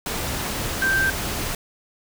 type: tone in noise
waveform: sine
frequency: 1568 Hz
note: G6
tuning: in tune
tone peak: -18 dBFS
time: 0.82-1.1 s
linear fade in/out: 2 ms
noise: pink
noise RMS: -27 dBFS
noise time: 0.06-1.55 s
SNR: +6 dB
effects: none